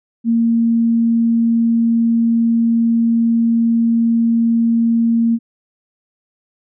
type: tone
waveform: sine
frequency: 230.6 Hz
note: A#3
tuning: 19 cents flat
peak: -11 dBFS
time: 0.24-5.39 s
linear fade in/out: 50 ms
effects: none